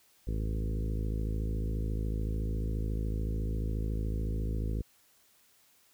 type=harmonic tone with a mistuned harmonic; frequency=54 Hz; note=A1; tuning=32 cents flat; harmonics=1 / 2 / 3 / 4 / 5 / 6 / 7 / 8 / 9; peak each=-31 / -37 / -41 / -43 / -45 / -47 / -48 / -49 / -50 dBFS; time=0.27-4.82 s; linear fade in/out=5 ms; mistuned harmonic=1; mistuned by=+35 cents; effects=white hiss -65 dBFS RMS until 5.93 s